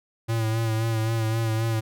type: tone with vibrato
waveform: square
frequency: 112.3 Hz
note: A2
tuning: 36 cents sharp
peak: -23 dBFS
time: 0.28-1.81 s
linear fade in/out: 20 ms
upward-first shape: sine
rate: 3.8 Hz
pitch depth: 36 cents each way
effects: none